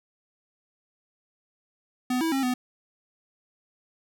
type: tone with pitch steps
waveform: square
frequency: 251.1 / 325.5 / 269.3 / 250.5 Hz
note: B3 / E4 / C#4 / B3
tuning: +29 / -22 / -50 / +25 cents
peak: -24 dBFS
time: 2.1-2.54 s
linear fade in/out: 5 ms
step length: 110 ms
effects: none